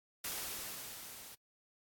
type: noise with level ramp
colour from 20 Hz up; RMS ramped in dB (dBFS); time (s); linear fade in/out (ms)
white; -39 to -52; 0.24-1.35; 5
effects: AAC 64 kbps